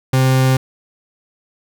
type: tone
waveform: 40% pulse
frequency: 130.81 Hz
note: C3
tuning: in tune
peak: -10 dBFS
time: 0.13-0.57 s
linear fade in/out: 5 ms
effects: none